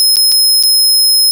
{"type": "tone with dropouts", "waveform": "sawtooth", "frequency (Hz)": 5140, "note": "E8", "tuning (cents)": -45, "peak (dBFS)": -4, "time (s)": [0, 1.31], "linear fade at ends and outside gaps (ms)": 0, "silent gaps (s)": [[0.158, 0.168], [0.318, 0.322], [0.627, 0.635]], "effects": []}